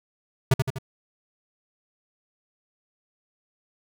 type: tone with echo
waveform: square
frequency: 132.1 Hz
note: C3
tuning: 17 cents sharp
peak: -15 dBFS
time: 0.51-0.54 s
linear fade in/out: 5 ms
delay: 82 ms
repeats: 3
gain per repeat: -5 dB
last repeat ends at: 0.786 s
effects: none